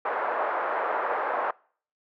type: band-pass noise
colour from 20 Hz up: pink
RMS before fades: -28 dBFS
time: 0.05-1.51 s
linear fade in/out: 5 ms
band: 530 to 1500 Hz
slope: 24 dB/octave
effects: noise-tail reverb RT60 0.5 s tail -25 dB re dry